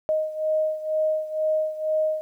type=beating tone pair; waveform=sine; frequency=622.3 / 624.4 Hz; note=D#5 / D#5; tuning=0 / +6 cents; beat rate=2.1 Hz; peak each=-23 / -27 dBFS; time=0.09-2.21 s; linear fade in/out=0 ms; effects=10-bit